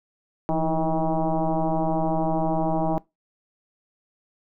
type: tone with frequency modulation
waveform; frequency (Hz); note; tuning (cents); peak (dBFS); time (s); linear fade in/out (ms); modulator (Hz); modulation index
sine; 315.6; D#4; +25; -20; 0.49-2.98; 0; 161; 3.7
effects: noise-tail reverb RT60 0.2 s tail -21 dB re dry